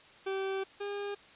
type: tone pair in turn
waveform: 40% pulse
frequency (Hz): 386.4 / 405.5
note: G4 / G#4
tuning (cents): -25 / -41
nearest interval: minor second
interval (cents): 84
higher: second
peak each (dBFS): -31 / -34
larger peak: first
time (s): 0.26-0.64 / 0.8-1.15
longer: first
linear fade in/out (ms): 10
effects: white hiss -56 dBFS RMS until 1.35 s + resampled to 8000 Hz